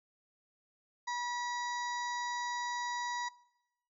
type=harmonic tone; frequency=969 Hz; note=B5; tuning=33 cents flat; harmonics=1 / 2 / 4 / 5 / 6 / 7; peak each=-35 / -41 / -47 / -49 / -51 / -52 dBFS; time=1.07-3.29 s; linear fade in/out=10 ms; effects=noise-tail reverb RT60 0.8 s tail -20 dB re dry